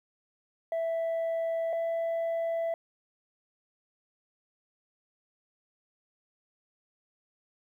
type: tone pair in turn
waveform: sine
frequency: 660 / 664.6 Hz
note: E5 / E5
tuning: +2 / +14 cents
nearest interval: unison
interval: 12 cents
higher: second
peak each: -25 dBFS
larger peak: neither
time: 0.72-1.73 / 1.73-2.74 s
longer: neither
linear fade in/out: 2 ms
effects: tanh soft clip ceiling -27 dBFS + 11-bit